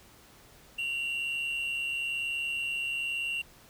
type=tone pair together; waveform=triangle; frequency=2749 / 2890 Hz; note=F7 / F#7; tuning=-28 / -41 cents; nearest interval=minor second; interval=87 cents; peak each=-28 / -35 dBFS; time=0.78-3.42 s; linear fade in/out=10 ms; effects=tanh soft clip ceiling -25 dBFS + pink hiss -56 dBFS RMS until 3.69 s

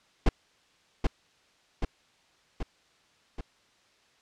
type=noise with echo; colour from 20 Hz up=brown; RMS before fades=-19 dBFS; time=0.26-0.29 s; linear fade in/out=5 ms; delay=780 ms; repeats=4; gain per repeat=-4 dB; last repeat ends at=3.41 s; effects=white hiss -64 dBFS RMS until 4.21 s + low-pass 5000 Hz 12 dB/octave

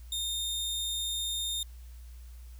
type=tone; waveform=sawtooth; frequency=3655 Hz; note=A#7; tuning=35 cents flat; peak=-28 dBFS; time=0.12-1.63 s; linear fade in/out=2 ms; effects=added 60 Hz sine -44 dBFS peak until 2.59 s + white hiss -62 dBFS RMS until 2.59 s

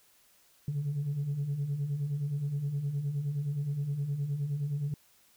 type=beating tone pair; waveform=sine; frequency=136 / 145.6 Hz; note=C#3 / D3; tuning=-33 / -15 cents; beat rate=9.6 Hz; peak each=-36 / -29 dBFS; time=0.68-4.94 s; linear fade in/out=2 ms; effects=tanh soft clip ceiling -26 dBFS + white hiss -64 dBFS RMS until 5.36 s

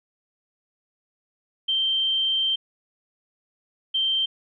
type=tone pair in turn; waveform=sine; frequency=3136 / 3136 Hz; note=G7 / G7; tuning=0 / 0 cents; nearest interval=unison; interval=0 cents; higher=neither; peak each=-20 dBFS; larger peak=neither; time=1.68-2.56 / 3.94-4.26 s; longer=first; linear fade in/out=10 ms; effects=none

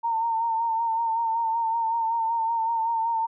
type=tone with vibrato; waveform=sine; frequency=912 Hz; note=A#5; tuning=38 cents flat; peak=-22 dBFS; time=0.03-3.27 s; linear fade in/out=20 ms; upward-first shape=sine; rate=5.3 Hz; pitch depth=39 cents each way; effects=none

